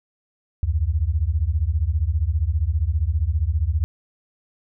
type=beating tone pair; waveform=sine; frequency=71.1 / 86.1 Hz; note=C#2 / F2; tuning=+45 / -24 cents; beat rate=15 Hz; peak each=-21 dBFS; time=0.63-3.84 s; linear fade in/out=0 ms; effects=none